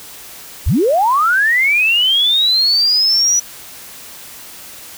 sine linear sweep, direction up, 37.44 to 5920 Hz, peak -10 dBFS, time 0.66-3.4 s, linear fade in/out 10 ms, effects white hiss -35 dBFS RMS until 4.97 s

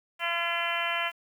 harmonic tone, 340.7 Hz, F4, 43 cents flat, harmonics 2 / 3 / 4 / 5 / 6 / 7 / 8 / 9, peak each -35 / -35 / -35 / -35 / -35 / -35 / -35 / -35 dBFS, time 0.19-1.12 s, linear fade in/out 50 ms, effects 9-bit

